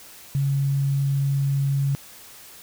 sine tone, 138.59 Hz, C#3, in tune, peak -19 dBFS, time 0.35-1.95 s, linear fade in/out 0 ms, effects white hiss -45 dBFS RMS until 2.62 s

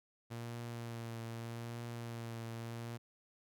sawtooth tone with vibrato, 116.54 Hz, A#2, in tune, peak -38 dBFS, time 0.3-2.98 s, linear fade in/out 20 ms, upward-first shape triangle, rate 0.81 Hz, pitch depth 29 cents each way, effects none

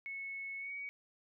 sine tone with pitch glide, 2200 to 2253 Hz, C#7 to C#7, -14 to +28 cents, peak -40 dBFS, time 0.06-0.89 s, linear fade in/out 0 ms, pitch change +42 cents, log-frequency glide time 0.58-0.74 s, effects none

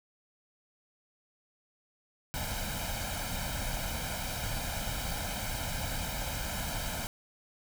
pink noise with comb filter, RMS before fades -35 dBFS, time 2.34-7.07 s, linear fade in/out 0 ms, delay 1.3 ms, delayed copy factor +0.75, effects none

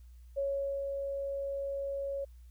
sine tone with ADSR envelope, 554.4 Hz, C#5, in tune, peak -29 dBFS, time 0.36-2.25 s, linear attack 22 ms, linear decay 450 ms, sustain -4 dB, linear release 11 ms, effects added 60 Hz sine -50 dBFS peak until 2.5 s + white hiss -73 dBFS RMS until 2.5 s

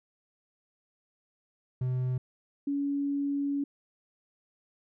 triangle / sine tone pair in turn, 127.2 / 282.4 Hz, C3 / C#4, -48 / +32 cents, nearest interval octave + major second, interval 1380 cents, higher second, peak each -25 / -27 dBFS, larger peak first, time 1.81-2.18 / 2.67-3.64 s, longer second, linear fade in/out 5 ms, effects none

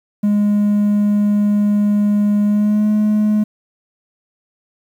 triangle tone with pitch glide, 206.7 to 211.8 Hz, G#3 to G#3, -8 to +34 cents, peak -9 dBFS, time 0.23-3.44 s, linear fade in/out 10 ms, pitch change +42 cents, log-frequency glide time 2.44-2.88 s, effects tanh soft clip ceiling -5 dBFS + 8-bit

